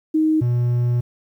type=tone pair in turn; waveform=sine / triangle; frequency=313.1 / 121.21 Hz; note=D#4 / B2; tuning=+11 / -32 cents; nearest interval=octave + major third; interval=1643 cents; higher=first; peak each=-14 dBFS; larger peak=neither; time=0.14-0.41 / 0.41-1.01 s; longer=second; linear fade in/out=10 ms; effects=9-bit